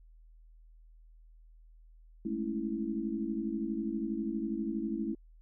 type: chord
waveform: sine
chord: A major seventh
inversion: third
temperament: equal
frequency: 207.7 / 220 / 277.2 / 329.6 Hz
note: G#3 / A3 / C#4 / E4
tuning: 0 / 0 / 0 / 0 cents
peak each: -39 / -36 / -39 / -36 dBFS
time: 2.25-5.15 s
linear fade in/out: 5 ms
effects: added 40 Hz sine -54 dBFS peak until 5.41 s